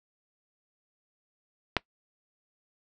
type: clicks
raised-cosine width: 0.3 ms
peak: -7 / -23 dBFS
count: 2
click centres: 1.767 / 1.77 s
effects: noise-tail reverb RT60 0.1 s tail -22 dB re dry